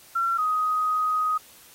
sine tone pair in turn, 1360 / 1253 Hz, F6 / D#6, -46 / +12 cents, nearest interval minor second, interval 142 cents, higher first, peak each -21 / -21 dBFS, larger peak neither, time 0.15-0.38 / 0.38-1.38 s, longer second, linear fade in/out 10 ms, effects white hiss -51 dBFS RMS until 1.74 s + AAC 48 kbps

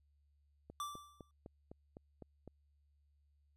click train, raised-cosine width 2 ms, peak -37 dBFS, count 8, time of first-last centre 0.7-2.477 s, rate 3.94 Hz
square tone with exponential decay, 1169 Hz, D6, 8 cents flat, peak -38 dBFS, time 0.8-1.31 s, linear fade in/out 1 ms, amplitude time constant 110 ms
effects added 72 Hz sine -70 dBFS peak until 3.56 s + resampled to 32000 Hz

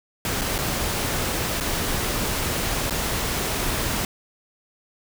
pink noise with dropouts, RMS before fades -25 dBFS, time 0.25-4.05 s, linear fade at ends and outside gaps 1 ms, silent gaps 0.412-0.417 / 0.581-0.587 / 1.601-1.608 / 2.898-2.907 s, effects none

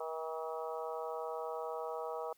harmonic tone with a mistuned harmonic, 160 Hz, D#3, 49 cents sharp, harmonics 3 / 4 / 5 / 6 / 7 / 8, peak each -41 / -43 / -45 / -47 / -48 / -49 dBFS, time 0-2.33 s, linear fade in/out 5 ms, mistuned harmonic 7, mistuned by +18 cents, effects white hiss -70 dBFS RMS until 2.37 s

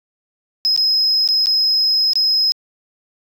sine tone with dropouts, 5110 Hz, D#8, 45 cents sharp, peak -11 dBFS, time 0.65-2.52 s, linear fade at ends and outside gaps 0 ms, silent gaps 0.763-0.776 / 1.276-1.288 / 1.459-1.469 / 2.133-2.156 s, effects tanh soft clip ceiling -10 dBFS

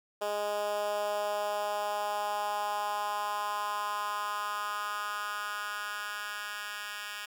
10% pulse tone with high-pass filter sweep, 206.9 Hz, G#3, 6 cents flat, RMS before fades -34 dBFS, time 0.21-7.26 s, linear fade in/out 10 ms, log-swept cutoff 530 to 1900 Hz, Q 3.1, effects 10-bit

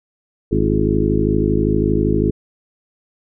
harmonic tone with a mistuned harmonic, 52.6 Hz, G#1, 23 cents sharp, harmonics 1 / 2 / 3 / 4 / 5 / 6 / 7 / 8, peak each -22 / -22 / -22 / -22 / -22 / -22 / -22 / -22 dBFS, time 0.51-2.31 s, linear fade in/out 10 ms, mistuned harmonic 7, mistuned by -50 cents, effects none

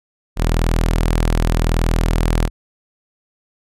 sawtooth tone, 40.87 Hz, E1, 14 cents flat, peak -10 dBFS, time 0.36-2.5 s, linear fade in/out 50 ms, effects resampled to 32000 Hz

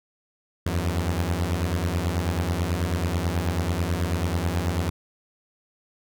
sawtooth beating tone pair, 81.9 / 91.1 Hz, E2 / F#2, -11 / -26 cents, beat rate 9.2 Hz, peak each -22 dBFS, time 0.66-4.9 s, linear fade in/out 5 ms, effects none

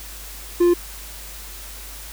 triangle tone, 349.2 Hz, F4, in tune, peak -10 dBFS, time 0.6-0.74 s, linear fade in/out 10 ms, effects added 50 Hz sine -38 dBFS peak until 2.12 s + white hiss -38 dBFS RMS until 2.12 s

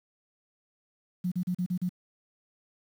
sine tone bursts, 180 Hz, F#3, 47 cents flat, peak -26 dBFS, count 6, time 1.24-1.893 s, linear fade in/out 10 ms, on 78 ms, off 37 ms, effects 9-bit

